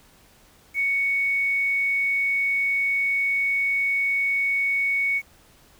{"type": "tone with quantisation", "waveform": "sine", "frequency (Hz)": 2225, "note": "C#7", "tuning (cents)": 6, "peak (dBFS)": -20, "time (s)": [0.74, 5.22], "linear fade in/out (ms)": 50, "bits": 8, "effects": ["pink hiss -55 dBFS RMS until 5.79 s"]}